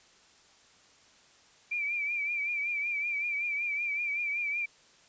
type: tone with vibrato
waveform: sine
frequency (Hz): 2349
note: D7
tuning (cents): 0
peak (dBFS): -29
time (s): 1.71-4.66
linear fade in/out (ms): 10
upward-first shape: triangle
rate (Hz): 5.3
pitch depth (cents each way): 70
effects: white hiss -60 dBFS RMS until 5.08 s + resampled to 16000 Hz